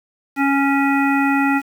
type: harmonic tone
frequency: 277.2 Hz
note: C#4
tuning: in tune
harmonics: 1 / 3 / 5 / 7 / 9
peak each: -16 / -21 / -23 / -24 / -26 dBFS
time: 0.36-1.62 s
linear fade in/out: 50 ms
effects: 7-bit